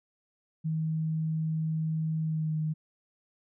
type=tone with pitch glide; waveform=sine; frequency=158.7 to 155.7 Hz; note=D#3 to D#3; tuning=+35 to +2 cents; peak=-27 dBFS; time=0.64-2.74 s; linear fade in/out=20 ms; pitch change=-33 cents; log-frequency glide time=2.22-2.56 s; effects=none